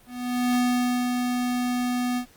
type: tone with ADSR envelope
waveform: square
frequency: 246.9 Hz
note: B3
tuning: in tune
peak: -20 dBFS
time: 0.06-2.26 s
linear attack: 490 ms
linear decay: 520 ms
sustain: -4 dB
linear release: 88 ms
effects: pink hiss -55 dBFS RMS until 2.36 s + Opus 32 kbps